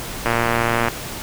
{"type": "click train", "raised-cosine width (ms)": 0.5, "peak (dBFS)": -3, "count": 74, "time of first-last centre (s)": [0.26, 0.884], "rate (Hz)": 117, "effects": ["pink hiss -30 dBFS RMS until 1.22 s"]}